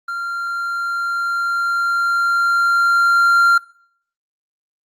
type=tone with level ramp; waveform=triangle; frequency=1385 Hz; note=F6; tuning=15 cents flat; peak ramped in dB=-20 to -7 dBFS; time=0.08-3.58 s; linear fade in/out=5 ms; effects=noise-tail reverb RT60 0.6 s tail -23 dB re dry + Opus 32 kbps